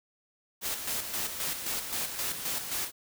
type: noise with tremolo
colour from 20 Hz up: white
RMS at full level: -32 dBFS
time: 0.61-2.92 s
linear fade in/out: 50 ms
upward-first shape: square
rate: 3.8 Hz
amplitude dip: 50%
effects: none